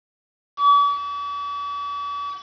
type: tone with ADSR envelope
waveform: triangle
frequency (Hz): 1143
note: D6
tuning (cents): -47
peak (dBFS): -8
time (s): 0.57-2.44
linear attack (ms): 120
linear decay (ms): 290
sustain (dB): -16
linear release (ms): 150
effects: resampled to 11025 Hz + 7-bit